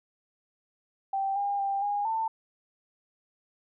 sine tone with pitch steps, 781 / 806 / 791 / 818 / 893 Hz, G5 / G5 / G5 / G#5 / A5, -7 / +48 / +15 / -26 / +25 cents, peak -26 dBFS, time 1.13-2.28 s, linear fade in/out 5 ms, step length 230 ms, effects none

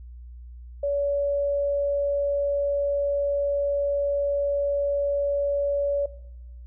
sine tone, 568 Hz, C#5, 42 cents sharp, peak -22 dBFS, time 0.83-6.06 s, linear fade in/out 5 ms, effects noise-tail reverb RT60 0.9 s tail -18 dB re dry + added 60 Hz sine -39 dBFS peak until 6.66 s

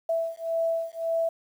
sine beating tone pair, 659.3 / 661.1 Hz, E5 / E5, 0 / +5 cents, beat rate 1.8 Hz, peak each -28 dBFS, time 0.09-1.29 s, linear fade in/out 5 ms, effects 9-bit

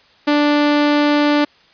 sawtooth tone, 293.7 Hz, D4, in tune, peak -8 dBFS, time 0.27-1.45 s, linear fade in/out 10 ms, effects white hiss -51 dBFS RMS until 1.73 s + resampled to 11025 Hz

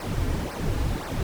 brown noise with flanger, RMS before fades -27 dBFS, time 0-1.23 s, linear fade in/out 2 ms, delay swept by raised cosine 0.28 to 5.48 ms, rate 1.9 Hz, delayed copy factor -0.9, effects none

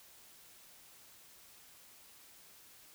silence, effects white hiss -59 dBFS RMS until 2.94 s

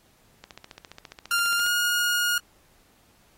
click train, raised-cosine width 0.2 ms, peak -23 dBFS, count 19, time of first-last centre 0.44-1.664 s, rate 14.7 Hz
sawtooth tone with pitch glide, 1396 to 1432.8 Hz, F6 to F6, -1 to +44 cents, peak -18 dBFS, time 1.31-2.38 s, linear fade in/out 2 ms, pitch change +45 cents, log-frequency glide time 1.56-1.68 s
effects pink hiss -61 dBFS RMS until 3.37 s + AAC 48 kbps

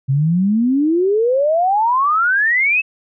sine exponential sweep, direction up, 130 to 2649 Hz, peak -12 dBFS, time 0.08-2.82 s, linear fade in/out 20 ms, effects none

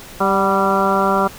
harmonic tone with a mistuned harmonic, 195.7 Hz, G3, 3 cents flat, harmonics 1 / 2 / 3 / 4 / 5 / 6 / 7, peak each -21 / -21 / -21 / -21 / -21 / -21 / -21 dBFS, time 0.2-1.28 s, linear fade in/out 10 ms, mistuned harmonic 4, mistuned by -44 cents, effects pink hiss -37 dBFS RMS until 1.38 s

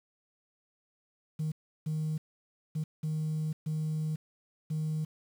sine tone bursts at uneven times, 155.56 Hz, D#3, in tune, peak -28 dBFS, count 6, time 1.39-1.52 / 1.86-2.18 / 2.75-2.84 / 3.03-3.53 / 3.66-4.16 / 4.7-5.05 s, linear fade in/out 10 ms, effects tanh soft clip ceiling -26 dBFS + 9-bit

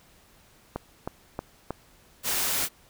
click train, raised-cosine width 1 ms, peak -16 dBFS, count 4, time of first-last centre 0.76-1.706 s, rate 3.17 Hz
white noise, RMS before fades -27 dBFS, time 2.23-2.69 s, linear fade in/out 50 ms
effects pink hiss -58 dBFS RMS until 2.89 s

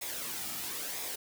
white noise with flanger, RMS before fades -38 dBFS, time 0.01-1.16 s, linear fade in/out 10 ms, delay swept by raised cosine 0.67 to 1.97 ms, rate 1 Hz, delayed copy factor -0.5, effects none

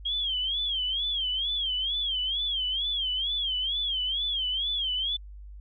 sine tone with vibrato, 3223 Hz, G7, 47 cents sharp, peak -26 dBFS, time 0.05-5.17 s, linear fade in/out 10 ms, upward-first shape sine, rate 2.2 Hz, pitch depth 140 cents each way, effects added 50 Hz sine -41 dBFS peak until 5.6 s

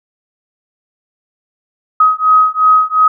sine beating tone pair, 1262 / 1264.8 Hz, D#6 / D#6, +24 / +28 cents, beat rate 2.8 Hz, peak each -10 dBFS, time 2-3.08 s, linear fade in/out 5 ms, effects none

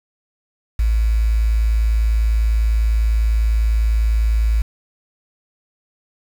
sine tone with quantisation, 55 Hz, A1, in tune, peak -13 dBFS, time 0.79-4.62 s, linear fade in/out 5 ms, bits 6, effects none

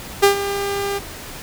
sawtooth tone with ADSR envelope, 400 Hz, G4, 35 cents sharp, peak -4 dBFS, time 0.22-1 s, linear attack 17 ms, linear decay 110 ms, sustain -13 dB, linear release 27 ms, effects pink hiss -34 dBFS RMS until 1.42 s

